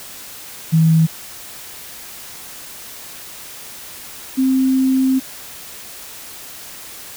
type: tone pair in turn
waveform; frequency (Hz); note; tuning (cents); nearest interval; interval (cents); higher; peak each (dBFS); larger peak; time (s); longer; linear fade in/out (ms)
sine; 161.3 / 262.8; E3 / C4; -37 / +8; minor sixth; 845; second; -9 / -12; first; 0.72-1.07 / 4.37-5.2; second; 20
effects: white hiss -35 dBFS RMS until 7.16 s